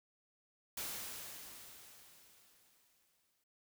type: noise with exponential decay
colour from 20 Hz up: white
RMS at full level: -41 dBFS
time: 0.77-3.44 s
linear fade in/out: 5 ms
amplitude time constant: 580 ms
effects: none